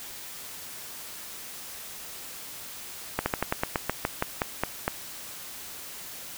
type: slowing click train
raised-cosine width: 0.5 ms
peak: -9 dBFS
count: 13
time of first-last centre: 3.19-4.879 s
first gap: 70 ms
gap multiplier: 1.12
effects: white hiss -41 dBFS RMS until 6.37 s